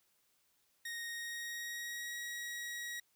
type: tone with pitch glide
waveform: sawtooth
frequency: 1864.7 to 1905 Hz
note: A#6 to A#6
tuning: 0 to +37 cents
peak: -37 dBFS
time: 0.85-3 s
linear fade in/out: 5 ms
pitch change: +37 cents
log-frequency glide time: 1.09-2.17 s
effects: white hiss -75 dBFS RMS until 3.15 s